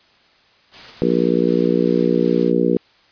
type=noise with tremolo; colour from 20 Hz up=white; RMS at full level=-37 dBFS; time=0.71-2.53 s; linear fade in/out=50 ms; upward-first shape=square; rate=2.6 Hz; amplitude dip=25%
type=harmonic tone; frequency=59.6 Hz; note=A#1; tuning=39 cents sharp; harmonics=3 / 4 / 5 / 6 / 7 / 8; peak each=-21 / -21 / -21 / -21 / -21 / -21 dBFS; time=1.02-2.77 s; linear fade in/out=0 ms
effects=white hiss -54 dBFS RMS until 3.11 s + resampled to 11025 Hz